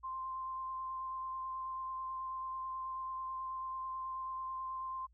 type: tone with vibrato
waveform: sine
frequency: 1046.5 Hz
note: C6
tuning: in tune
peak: -38 dBFS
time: 0.03-5.07 s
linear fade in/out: 20 ms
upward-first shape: sine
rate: 9.2 Hz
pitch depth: 10 cents each way
effects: added 58 Hz sine -63 dBFS peak until 5.13 s